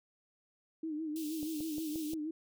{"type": "tone with vibrato", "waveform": "sine", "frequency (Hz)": 311.1, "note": "D#4", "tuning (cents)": 0, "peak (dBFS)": -35, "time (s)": [0.83, 2.31], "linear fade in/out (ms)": 5, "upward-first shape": "sine", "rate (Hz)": 6.3, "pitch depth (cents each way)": 74}
{"type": "high-pass noise", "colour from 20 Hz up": "white", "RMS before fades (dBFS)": -48, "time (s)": [1.16, 2.14], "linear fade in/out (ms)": 0, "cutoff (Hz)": 2700, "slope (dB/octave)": 48}
{"type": "click train", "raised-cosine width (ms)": 2, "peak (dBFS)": -33, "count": 5, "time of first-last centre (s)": [1.43, 2.134], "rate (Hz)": 5.68}
{"effects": []}